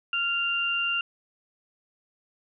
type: tone pair together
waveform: sine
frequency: 1392 / 2784 Hz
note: F6 / F7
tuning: -6 / -6 cents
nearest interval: octave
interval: 1200 cents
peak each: -30 / -25 dBFS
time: 0.13-1.01 s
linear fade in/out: 2 ms
effects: none